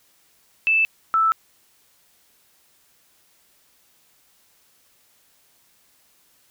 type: tone pair in turn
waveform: sine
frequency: 2637 / 1318.5 Hz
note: E7 / E6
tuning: 0 / 0 cents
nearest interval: octave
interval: 1200 cents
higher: first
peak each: -15 dBFS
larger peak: neither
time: 0.67-0.85 / 1.14-1.32 s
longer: neither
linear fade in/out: 0 ms
effects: white hiss -60 dBFS RMS until 6.5 s